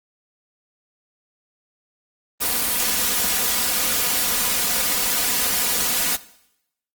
white noise with comb filter, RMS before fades -21 dBFS, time 2.4-6.17 s, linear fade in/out 20 ms, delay 4.1 ms, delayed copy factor +0.7, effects noise-tail reverb RT60 0.8 s tail -18 dB re dry + Opus 24 kbps

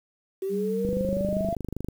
sine exponential sweep, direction up, 378.1 to 687 Hz, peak -26 dBFS, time 0.42-1.55 s, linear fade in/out 5 ms
sine tone, 192.8 Hz, G3, 28 cents flat, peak -28 dBFS, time 0.49-1.52 s, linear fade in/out 50 ms
click train, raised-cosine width 3 ms, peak -19 dBFS, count 27, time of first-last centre 0.85-1.886 s, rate 25.1 Hz
effects 8-bit

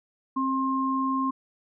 sine tone pair together, 265.7 / 1062.8 Hz, C4 / C6, +27 / +27 cents, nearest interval 2 octaves, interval 2400 cents, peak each -26 dBFS, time 0.36-1.31 s, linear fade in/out 10 ms, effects none

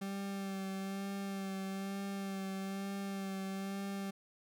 40% pulse tone with vibrato, 195 Hz, G3, 9 cents flat, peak -37 dBFS, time 0.01-4.11 s, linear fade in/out 10 ms, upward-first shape sine, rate 1.1 Hz, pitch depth 23 cents each way, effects none

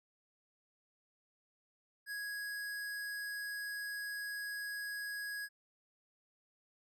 square tone, 1661.2 Hz, G#6, in tune, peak -40 dBFS, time 2.06-5.49 s, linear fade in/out 50 ms, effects none

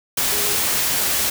sine tone in noise, 411.6 Hz, G#4, 16 cents flat, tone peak -30 dBFS, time 0.32-0.55 s, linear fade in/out 5 ms, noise white, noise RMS -20 dBFS, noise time 0.17-1.3 s, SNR -13 dB, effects none

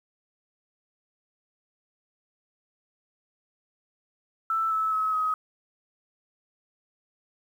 sine tone with pitch steps, 1324 / 1304.3 / 1284.8 / 1265.7 Hz, E6 / E6 / E6 / D#6, +7 / -19 / -45 / +29 cents, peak -23 dBFS, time 4.5-5.34 s, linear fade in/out 2 ms, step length 210 ms, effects 9-bit

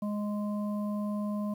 harmonic tone, 207.7 Hz, G#3, in tune, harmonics 1 / 3 / 5, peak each -30 / -40 / -44 dBFS, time 0.02-1.54 s, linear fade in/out 5 ms, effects 10-bit

